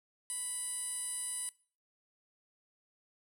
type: tone with band-pass filter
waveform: 15% pulse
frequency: 987.8 Hz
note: B5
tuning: in tune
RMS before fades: -38 dBFS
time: 0.3-1.49 s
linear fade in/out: 0 ms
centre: 9400 Hz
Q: 7.6
effects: noise-tail reverb RT60 0.4 s tail -21 dB re dry